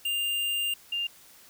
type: tone pair in turn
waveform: square / sine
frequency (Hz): 2800 / 2800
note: F7 / F7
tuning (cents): +4 / +4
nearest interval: unison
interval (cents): 0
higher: neither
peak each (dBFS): -27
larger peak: neither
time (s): 0.05-0.74 / 0.92-1.07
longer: first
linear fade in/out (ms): 5
effects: white hiss -54 dBFS RMS until 1.49 s